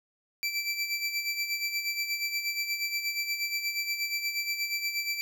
25% pulse tone with tremolo, 2333 Hz, D7, 12 cents flat, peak -23 dBFS, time 0.43-5.21 s, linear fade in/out 0 ms, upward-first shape sine, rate 8.4 Hz, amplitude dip 60%, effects none

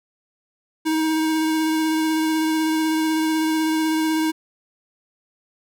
square tone with vibrato, 316.2 Hz, D#4, 28 cents sharp, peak -19 dBFS, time 0.85-4.32 s, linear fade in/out 20 ms, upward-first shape sine, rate 16 Hz, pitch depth 14 cents each way, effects none

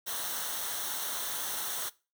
white noise with comb filter, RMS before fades -35 dBFS, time 0.06-1.9 s, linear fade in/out 20 ms, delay 0.41 ms, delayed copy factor -0.65, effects noise-tail reverb RT60 0.3 s tail -20 dB re dry

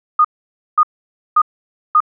sine tone bursts, 1230 Hz, D#6, 20 cents flat, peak -7 dBFS, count 4, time 0.19-2.004 s, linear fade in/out 5 ms, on 56 ms, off 530 ms, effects none

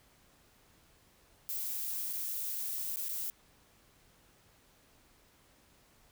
violet noise with dropouts, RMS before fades -37 dBFS, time 1.49-3.3 s, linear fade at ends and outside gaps 0 ms, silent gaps 2.129-2.134 / 2.96-2.97 / 3.085-3.092 s, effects pink hiss -65 dBFS RMS until 6.11 s

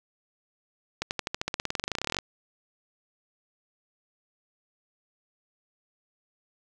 accelerating click train, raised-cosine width 0.2 ms, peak -11 dBFS, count 26, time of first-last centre 1.02-2.188 s, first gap 89 ms, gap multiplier 0.94, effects none

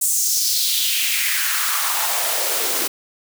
white noise with high-pass filter sweep, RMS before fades -20 dBFS, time 0.01-2.88 s, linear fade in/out 10 ms, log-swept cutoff 8200 to 320 Hz, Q 2.8, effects none

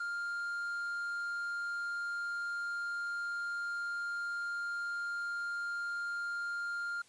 triangle tone, 1401 Hz, F6, 5 cents sharp, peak -33 dBFS, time 0-7.02 s, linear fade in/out 5 ms, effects white hiss -63 dBFS RMS until 7.08 s + resampled to 22050 Hz

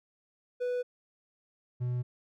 triangle tone pair in turn, 493.9 / 123.47 Hz, B4 / B2, 0 / 0 cents, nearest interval 2 octaves, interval 2400 cents, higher first, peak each -27 dBFS, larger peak neither, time 0.6-0.83 / 1.8-2.03 s, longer neither, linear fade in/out 20 ms, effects none

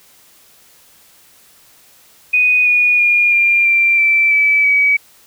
sine tone with pitch steps, 2486 / 2455 / 2424 / 2393 / 2363 / 2333 / 2303 / 2274 Hz, D#7 / D#7 / D#7 / D7 / D7 / D7 / D7 / C#7, -2 / -24 / -46 / +32 / +10 / -12 / -34 / +44 cents, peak -9 dBFS, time 2.33-4.97 s, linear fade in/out 10 ms, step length 330 ms, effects white hiss -48 dBFS RMS until 5.26 s

